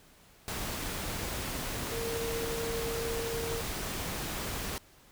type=tone in noise; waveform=sine; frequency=460.3 Hz; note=A#4; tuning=22 cents flat; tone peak=-34 dBFS; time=1.92-3.61 s; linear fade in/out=0 ms; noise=pink; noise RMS=-36 dBFS; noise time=0.48-4.78 s; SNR=-1 dB; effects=pink hiss -59 dBFS RMS until 5.11 s